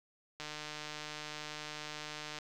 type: click train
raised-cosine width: 0.2 ms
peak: -25 dBFS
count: 301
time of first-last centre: 0.4-2.387 s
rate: 151 Hz
effects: none